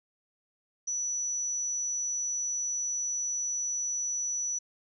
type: tone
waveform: sine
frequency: 5920 Hz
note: F#8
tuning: in tune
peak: -29 dBFS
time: 0.87-4.59 s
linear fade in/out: 10 ms
effects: none